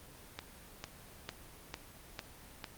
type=click train; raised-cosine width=0.2 ms; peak=-21 dBFS; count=6; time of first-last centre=0.39-2.642 s; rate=2.22 Hz; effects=pink hiss -54 dBFS RMS until 2.77 s + Opus 24 kbps